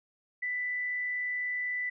sine tone with frequency modulation, 1986 Hz, B6, 9 cents sharp, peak -30 dBFS, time 0.42-1.9 s, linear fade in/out 10 ms, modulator 70.4 Hz, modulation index 0.25, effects none

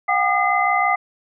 sine tone cluster, 725 / 791 / 1214 / 2051 Hz, F#5 / G5 / D#6 / C7, -35 / +15 / -43 / -35 cents, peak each -21 dBFS, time 0.08-0.96 s, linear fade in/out 10 ms, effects none

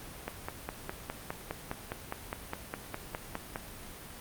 click train, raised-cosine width 0.5 ms, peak -19 dBFS, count 17, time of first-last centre 0.28-3.559 s, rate 4.88 Hz, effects pink hiss -46 dBFS RMS until 4.2 s + Opus 32 kbps

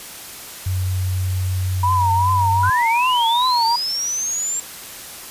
sine tone with pitch glide, 92.5 to 95.76 Hz, F#2 to G2, 0 to -40 cents, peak -18 dBFS, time 0.66-2.7 s, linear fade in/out 5 ms, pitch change +60 cents, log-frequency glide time 1.91-2.51 s
sine tone with vibrato, 963 Hz, B5, 44 cents flat, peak -15 dBFS, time 1.83-3.76 s, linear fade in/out 5 ms, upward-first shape triangle, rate 2.6 Hz, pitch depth 120 cents each way
sine linear sweep, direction up, 1400 to 7459 Hz, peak -20 dBFS, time 2.63-4.6 s, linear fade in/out 5 ms
effects white hiss -35 dBFS RMS until 5.3 s + resampled to 32000 Hz

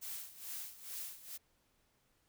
blue noise with tremolo, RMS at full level -43 dBFS, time 0.01-1.38 s, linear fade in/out 20 ms, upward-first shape sine, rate 2.3 Hz, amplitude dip 80%, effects pink hiss -75 dBFS RMS until 2.28 s

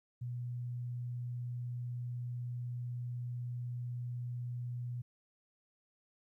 sine tone, 122 Hz, B2, 21 cents flat, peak -37 dBFS, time 0.21-5.02 s, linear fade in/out 10 ms, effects 13-bit

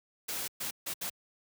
white noise bursts at uneven times, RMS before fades -36 dBFS, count 4, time 0.28-0.48 / 0.6-0.71 / 0.86-0.94 / 1.01-1.1 s, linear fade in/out 10 ms, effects high-pass 80 Hz 12 dB/octave

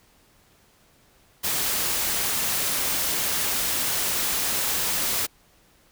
white noise, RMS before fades -25 dBFS, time 1.43-5.27 s, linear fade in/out 20 ms, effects pink hiss -59 dBFS RMS until 5.91 s

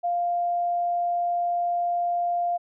sine tone, 698.5 Hz, F5, in tune, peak -22 dBFS, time 0.03-2.58 s, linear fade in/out 20 ms, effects none

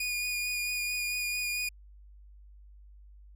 sawtooth tone with vibrato, 2449 Hz, D#7, 28 cents flat, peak -27 dBFS, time 0-1.69 s, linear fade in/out 5 ms, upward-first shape sine, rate 4.5 Hz, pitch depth 15 cents each way, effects added 50 Hz sine -50 dBFS peak until 3.35 s

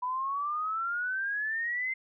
sine exponential sweep, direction up, 986 to 2093 Hz, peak -29 dBFS, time 0.02-1.94 s, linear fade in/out 10 ms, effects none

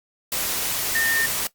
sine tone in noise, 1821 Hz, A#6, 41 cents flat, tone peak -20 dBFS, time 0.95-1.26 s, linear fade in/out 2 ms, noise white, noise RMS -25 dBFS, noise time 0.32-1.47 s, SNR +2 dB, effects noise-tail reverb RT60 0.1 s tail -17 dB re dry + Opus 48 kbps

